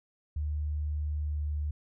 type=tone with pitch glide; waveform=sine; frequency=75 to 74.44 Hz; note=D2 to D2; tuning=+37 to +24 cents; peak=-29 dBFS; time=0.36-1.71 s; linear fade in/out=5 ms; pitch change=-13 cents; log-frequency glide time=1.23-1.36 s; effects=none